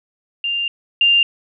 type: tone pair in turn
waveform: sine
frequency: 2794 / 2794 Hz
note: F7 / F7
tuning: 0 / 0 cents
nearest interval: unison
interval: 0 cents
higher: neither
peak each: -18 / -10 dBFS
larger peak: second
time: 0.44-0.68 / 1.01-1.23 s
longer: first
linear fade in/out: 2 ms
effects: none